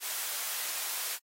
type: high-pass noise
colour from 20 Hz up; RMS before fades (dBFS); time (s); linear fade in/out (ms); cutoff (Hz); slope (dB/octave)
white; -35; 0-1.19; 50; 730; 12
effects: AAC 48 kbps